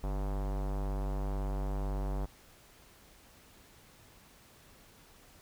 square tone with low-pass filter, 49 Hz, G1, in tune, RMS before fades -34 dBFS, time 0.03-2.26 s, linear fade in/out 10 ms, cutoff 890 Hz, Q 1.6, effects pink hiss -59 dBFS RMS until 5.41 s

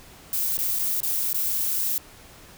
violet noise with dropouts, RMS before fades -25 dBFS, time 0.33-1.98 s, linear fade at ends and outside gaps 1 ms, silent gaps 0.572-0.588 / 0.789-0.793 / 1.004-1.031 / 1.33-1.344 s, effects pink hiss -48 dBFS RMS until 2.57 s

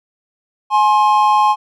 triangle tone pair together, 842 / 1060.9 Hz, G#5 / C6, +24 / +24 cents, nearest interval major third, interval 400 cents, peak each -10 / -11 dBFS, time 0.7-1.56 s, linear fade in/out 50 ms, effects none

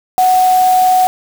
sine tone in noise, 740 Hz, F#5, in tune, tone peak -7 dBFS, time 0.18-1.07 s, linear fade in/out 0 ms, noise white, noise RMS -25 dBFS, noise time 0.18-1.07 s, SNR +15 dB, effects none

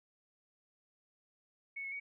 sine tone with pitch steps, 2212 / 2187 / 2244 Hz, C#7 / C#7 / C#7, -4 / -24 / +21 cents, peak -39 dBFS, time 1.76-2 s, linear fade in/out 10 ms, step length 80 ms, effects none

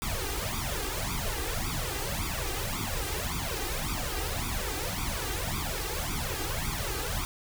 pink noise with flanger, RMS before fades -32 dBFS, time 0.02-7.25 s, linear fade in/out 0 ms, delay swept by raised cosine 0.84 to 2.54 ms, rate 1.8 Hz, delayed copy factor +0.95, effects none

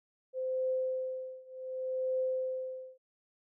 sine tone with tremolo, 517 Hz, C5, 21 cents flat, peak -28 dBFS, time 0.33-2.98 s, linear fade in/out 50 ms, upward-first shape triangle, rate 0.67 Hz, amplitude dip 95%, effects none

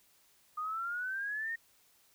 sine exponential sweep, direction up, 1219 to 1864.7 Hz, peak -34 dBFS, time 0.57-1.56 s, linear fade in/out 10 ms, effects white hiss -67 dBFS RMS until 2.14 s

